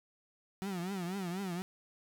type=tone with vibrato; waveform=35% pulse; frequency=185 Hz; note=F#3; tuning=in tune; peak=-34 dBFS; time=0.62-1.62 s; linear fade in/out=0 ms; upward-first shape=triangle; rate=4.1 Hz; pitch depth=170 cents each way; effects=none